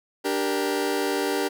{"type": "chord", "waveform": "sawtooth", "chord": "G minor", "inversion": "second", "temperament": "just", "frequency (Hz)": [294, 392, 470.4], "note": ["D4", "G4", "Bb4"], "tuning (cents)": [2, 0, 16], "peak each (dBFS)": [-24, -22, -25], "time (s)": [0.24, 1.49], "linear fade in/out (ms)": 20, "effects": []}